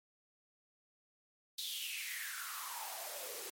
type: noise with high-pass filter sweep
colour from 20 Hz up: white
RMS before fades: -43 dBFS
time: 1.58-3.5 s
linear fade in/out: 5 ms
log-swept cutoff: 3900 to 380 Hz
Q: 6.8
effects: MP3 64 kbps